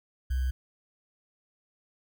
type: tone with sample-and-hold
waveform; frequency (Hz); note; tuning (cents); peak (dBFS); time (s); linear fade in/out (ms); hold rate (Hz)
sine; 64.1; C2; -35; -25; 0.3-0.51; 10; 1575
effects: none